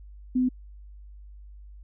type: tone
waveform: sine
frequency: 253.5 Hz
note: B3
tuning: 45 cents sharp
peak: -20 dBFS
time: 0.35-0.49 s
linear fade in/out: 10 ms
effects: added 50 Hz sine -43 dBFS peak until 1.83 s